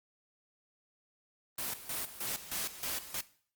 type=noise with tremolo; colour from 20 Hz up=white; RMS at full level=-36 dBFS; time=1.58-3.21 s; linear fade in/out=5 ms; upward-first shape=square; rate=3.2 Hz; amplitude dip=75%; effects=noise-tail reverb RT60 0.5 s tail -18 dB re dry + Opus 24 kbps